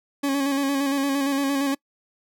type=tone with vibrato; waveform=40% pulse; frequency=277.2 Hz; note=C#4; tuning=in tune; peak=-20 dBFS; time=0.23-1.75 s; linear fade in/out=10 ms; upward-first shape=square; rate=8.7 Hz; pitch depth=32 cents each way; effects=noise-tail reverb RT60 0.1 s tail -25 dB re dry